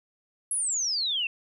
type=exponential sweep; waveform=sine; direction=down; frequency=11000 to 2637 Hz; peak=-25 dBFS; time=0.51-1.27 s; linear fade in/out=2 ms; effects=11-bit